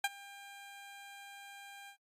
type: tone with ADSR envelope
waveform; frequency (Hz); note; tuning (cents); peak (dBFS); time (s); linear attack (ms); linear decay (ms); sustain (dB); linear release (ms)
15% pulse; 799; G5; +33; -21; 0.04-1.97; 4; 36; -22; 84
effects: AAC 48 kbps